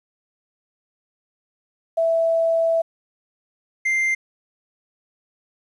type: tone pair in turn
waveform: sine / triangle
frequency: 659.3 / 2093 Hz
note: E5 / C7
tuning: 0 / 0 cents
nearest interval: octave + minor sixth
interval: 2000 cents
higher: second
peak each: -16 dBFS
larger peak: neither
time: 1.97-2.82 / 3.85-4.15 s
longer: first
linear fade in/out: 10 ms
effects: resampled to 24000 Hz + 9-bit